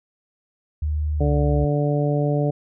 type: tone with pitch glide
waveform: sine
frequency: 75.8 to 68.71 Hz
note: D#2 to C#2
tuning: -45 to -15 cents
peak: -20 dBFS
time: 0.82-1.65 s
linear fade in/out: 5 ms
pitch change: -170 cents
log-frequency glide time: 1.17-1.32 s
type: harmonic tone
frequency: 146 Hz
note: D3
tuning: 10 cents flat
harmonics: 1 / 2 / 3 / 4 / 5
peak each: -20 / -26 / -26 / -26 / -32 dBFS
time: 1.2-2.51 s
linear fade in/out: 10 ms
effects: none